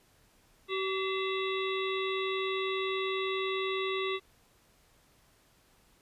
harmonic tone with a mistuned harmonic, 382.3 Hz, G4, 43 cents flat, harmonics 1 / 3 / 5 / 7 / 9 / 10, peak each -32 / -37 / -39 / -40 / -42 / -42 dBFS, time 0.68-4.2 s, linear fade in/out 50 ms, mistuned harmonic 5, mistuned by +110 cents, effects pink hiss -65 dBFS RMS until 6.01 s + resampled to 32000 Hz

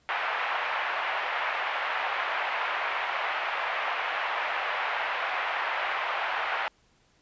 pink band-pass noise, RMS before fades -30 dBFS, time 0.09-6.68 s, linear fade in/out 0 ms, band 710 to 2600 Hz, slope 24 dB/octave, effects pink hiss -65 dBFS RMS until 7.21 s + resampled to 16000 Hz

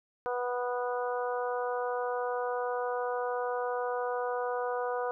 harmonic tone, 246.1 Hz, B3, 6 cents flat, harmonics 2 / 3 / 4 / 5 / 6, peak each -32 / -36 / -38 / -40 / -42 dBFS, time 0.26-5.11 s, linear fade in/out 0 ms, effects none

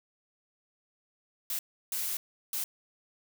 blue noise bursts at uneven times, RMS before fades -33 dBFS, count 3, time 1.5-1.59 / 1.92-2.17 / 2.53-2.64 s, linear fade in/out 2 ms, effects none

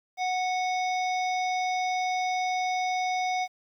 harmonic tone with a mistuned harmonic, 737 Hz, F#5, 7 cents flat, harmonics 1 / 3 / 5 / 7 / 8, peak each -26 / -33 / -41 / -44 / -44 dBFS, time 0.17-3.48 s, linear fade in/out 50 ms, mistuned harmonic 7, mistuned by -52 cents, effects 10-bit

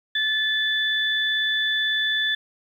sine tone pair together, 1741 / 3482 Hz, A6 / A7, -19 / -19 cents, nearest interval octave, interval 1200 cents, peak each -23 dBFS, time 0.15-2.35 s, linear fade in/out 5 ms, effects 9-bit

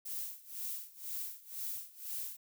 violet noise with tremolo, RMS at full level -39 dBFS, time 0.05-2.37 s, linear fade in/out 10 ms, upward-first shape sine, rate 2 Hz, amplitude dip 90%, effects none

